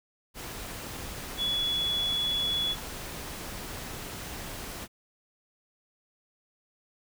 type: tone in noise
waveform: sine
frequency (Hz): 3394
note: G#7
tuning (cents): +37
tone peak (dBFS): -26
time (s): 1.37-2.76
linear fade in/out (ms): 50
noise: pink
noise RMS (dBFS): -39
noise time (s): 0.34-4.88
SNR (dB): +10
effects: none